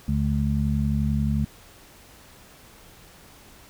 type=harmonic tone; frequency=71.3 Hz; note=C#2; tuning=49 cents sharp; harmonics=1 / 2 / 3; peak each=-25 / -25 / -25 dBFS; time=0.08-1.45 s; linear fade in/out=5 ms; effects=pink hiss -50 dBFS RMS until 3.69 s